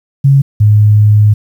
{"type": "tone pair in turn", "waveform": "sine", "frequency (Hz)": [138, 105.33], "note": ["C#3", "G#2"], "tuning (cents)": [-7, 25], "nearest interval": "perfect fourth", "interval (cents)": 468, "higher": "first", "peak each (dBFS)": -3, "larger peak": "neither", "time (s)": [[0.24, 0.42], [0.6, 1.34]], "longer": "second", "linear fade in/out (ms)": 10, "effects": ["7-bit"]}